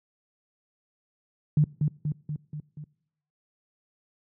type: tone with echo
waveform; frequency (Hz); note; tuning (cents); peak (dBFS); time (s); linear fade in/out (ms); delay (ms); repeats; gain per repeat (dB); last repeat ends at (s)
sine; 150; D3; +37; -16; 1.57-1.64; 2; 240; 5; -4; 2.84
effects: noise-tail reverb RT60 0.8 s tail -24 dB re dry + high-pass 80 Hz 12 dB/octave